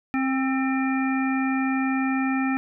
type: harmonic tone with a mistuned harmonic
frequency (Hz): 265.2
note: C4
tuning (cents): +23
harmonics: 1 / 3 / 5 / 7 / 9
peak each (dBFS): -22 / -31 / -33 / -33 / -33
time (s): 0.14-2.57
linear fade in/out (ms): 0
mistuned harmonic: 7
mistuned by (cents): -40
effects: none